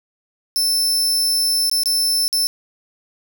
sawtooth tone with dropouts, 5300 Hz, E8, 9 cents sharp, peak -13 dBFS, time 0.56-2.47 s, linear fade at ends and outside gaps 0 ms, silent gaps 1.697-1.714 / 1.834-1.858 / 2.28-2.328 s, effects none

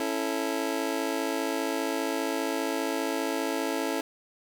25% pulse chord, A major, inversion first, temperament just, 275 / 330 / 440 Hz, C#4 / E4 / A4, -14 / +2 / 0 cents, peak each -28 / -28 / -29 dBFS, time 0-4.01 s, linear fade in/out 2 ms, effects none

